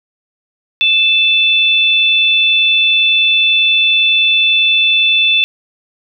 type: tone pair together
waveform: sine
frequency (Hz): 2637 / 3505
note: E7 / A7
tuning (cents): 0 / -7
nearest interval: perfect fourth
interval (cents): 493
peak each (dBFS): -11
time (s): 0.81-5.44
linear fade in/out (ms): 0
effects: none